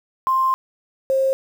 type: tone pair in turn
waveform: sine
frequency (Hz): 1051 / 533.6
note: C6 / C5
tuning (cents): +7 / +34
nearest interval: octave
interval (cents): 1173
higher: first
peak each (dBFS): -15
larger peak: neither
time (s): 0.27-0.54 / 1.1-1.33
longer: first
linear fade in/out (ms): 0
effects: 7-bit